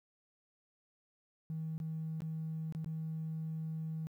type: tone with dropouts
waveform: triangle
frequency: 159.2 Hz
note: D#3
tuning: 40 cents sharp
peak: -33 dBFS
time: 1.5-4.07 s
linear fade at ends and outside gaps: 0 ms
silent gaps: 1.78-1.801 / 2.205-2.22 / 2.724-2.749 / 2.845-2.86 s
effects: tanh soft clip ceiling -34 dBFS + 12-bit